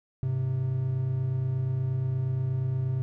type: tone pair together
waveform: triangle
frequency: 102.37 / 130.8 Hz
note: G#2 / C3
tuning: -24 / 0 cents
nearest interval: major third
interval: 424 cents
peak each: -31 / -24 dBFS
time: 0.23-3.02 s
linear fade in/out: 0 ms
effects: none